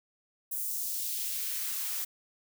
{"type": "noise with high-pass filter sweep", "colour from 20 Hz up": "blue", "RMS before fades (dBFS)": -34, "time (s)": [0.51, 2.05], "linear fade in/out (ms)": 10, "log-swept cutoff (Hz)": [10000, 600], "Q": 0.98, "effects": []}